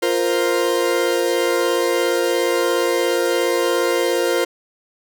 40% pulse chord, F suspended fourth, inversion none, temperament equal, 349.2 / 466.2 / 523.3 Hz, F4 / Bb4 / C5, 0 / 0 / 0 cents, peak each -20 dBFS, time 0.02-4.45 s, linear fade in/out 10 ms, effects none

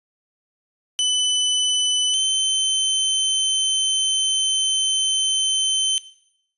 sawtooth tone pair in turn, 3006 / 3083 Hz, F#7 / G7, +27 / -29 cents, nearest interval unison, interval 44 cents, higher second, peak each -14 dBFS, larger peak neither, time 0.99-2.14 / 2.14-5.98 s, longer second, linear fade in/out 0 ms, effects noise-tail reverb RT60 0.7 s tail -17 dB re dry + resampled to 24000 Hz

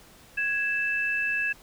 sine tone pair together, 1661.2 / 2637 Hz, G#6 / E7, 0 / 0 cents, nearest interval minor sixth, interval 800 cents, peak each -27 dBFS, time 0.37-1.53 s, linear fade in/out 10 ms, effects pink hiss -53 dBFS RMS until 1.62 s

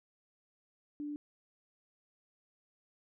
sine tone, 293.8 Hz, D4, 1 cent sharp, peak -37 dBFS, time 1-1.16 s, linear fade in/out 0 ms, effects none

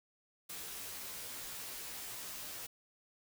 white noise with comb filter, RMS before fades -45 dBFS, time 0.49-2.67 s, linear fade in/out 10 ms, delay 14 ms, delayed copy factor -0.85, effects none

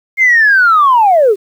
sine linear sweep, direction down, 2139 to 370 Hz, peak -4 dBFS, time 0.17-1.36 s, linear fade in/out 50 ms, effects tanh soft clip ceiling -1 dBFS + 7-bit

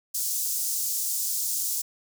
pink high-pass noise, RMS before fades -28 dBFS, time 0.14-1.82 s, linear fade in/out 10 ms, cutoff 6000 Hz, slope 24 dB/octave, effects none

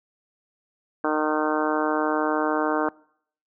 harmonic tone, 153.5 Hz, D#3, 23 cents flat, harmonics 2 / 3 / 4 / 5 / 6 / 7 / 8 / 9 / 10, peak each -26 / -28 / -29 / -30 / -31 / -31 / -32 / -33 / -33 dBFS, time 1.04-2.89 s, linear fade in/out 2 ms, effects noise-tail reverb RT60 0.6 s tail -23 dB re dry

